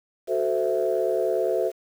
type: chord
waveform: sine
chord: F# half-diminished seventh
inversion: none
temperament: equal with one note detuned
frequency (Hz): 370 / 440 / 517.5 / 659.3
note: F#4 / A4 / C5 / E5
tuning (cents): 0 / 0 / -19 / 0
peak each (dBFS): -26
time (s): 0.27-1.72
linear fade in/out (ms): 50
effects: tanh soft clip ceiling -12 dBFS + 8-bit